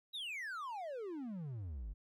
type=exponential sweep; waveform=triangle; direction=down; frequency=3951 to 45.12 Hz; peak=-39 dBFS; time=0.13-1.94 s; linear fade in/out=20 ms; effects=none